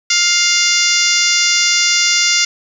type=harmonic tone with a mistuned harmonic; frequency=702 Hz; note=F5; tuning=9 cents sharp; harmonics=2 / 3 / 4 / 5 / 6 / 7 / 8 / 9 / 10; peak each=-23 / -17 / -20 / -21 / -23 / -17 / -18 / -21 / -22 dBFS; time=0.1-2.45 s; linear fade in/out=5 ms; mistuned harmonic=7; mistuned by=-17 cents; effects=7-bit

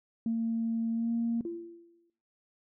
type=tone with pitch glide; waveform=sine; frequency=227.9 to 232.2 Hz; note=A#3 to A#3; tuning=-39 to -7 cents; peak=-26 dBFS; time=0.26-1.41 s; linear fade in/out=2 ms; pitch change=+32 cents; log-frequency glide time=0.93-1.11 s
type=tone with exponential decay; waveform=sine; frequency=340.5 Hz; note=F4; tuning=44 cents flat; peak=-31 dBFS; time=1.45-2.1 s; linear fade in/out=2 ms; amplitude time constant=140 ms
effects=noise-tail reverb RT60 0.9 s tail -19 dB re dry + tanh soft clip ceiling -22 dBFS

